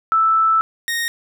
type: tone pair in turn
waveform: sine / sawtooth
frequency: 1318.5 / 1860.5 Hz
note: E6 / A#6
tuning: 0 / -4 cents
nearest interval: tritone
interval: 596 cents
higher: second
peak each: -12 / -16 dBFS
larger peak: first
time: 0.12-0.61 / 0.88-1.08 s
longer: first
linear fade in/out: 0 ms
effects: none